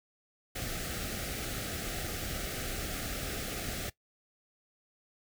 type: band-stop noise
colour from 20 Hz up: pink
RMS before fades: -37 dBFS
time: 0.55-3.9 s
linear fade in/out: 10 ms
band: 800 to 1200 Hz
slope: 96 dB/octave
effects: noise-tail reverb RT60 0.1 s tail -18 dB re dry